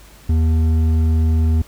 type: tone with hard clipping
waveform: sine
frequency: 80.1 Hz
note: E2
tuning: 49 cents flat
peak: -14 dBFS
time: 0.29-1.62 s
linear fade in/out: 5 ms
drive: 7 dB
effects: added 50 Hz sine -44 dBFS peak until 1.67 s + pink hiss -46 dBFS RMS until 1.67 s